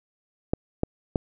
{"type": "clicks", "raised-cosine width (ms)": 2, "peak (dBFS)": -9, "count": 3, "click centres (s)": [0.535, 0.834, 1.158], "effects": []}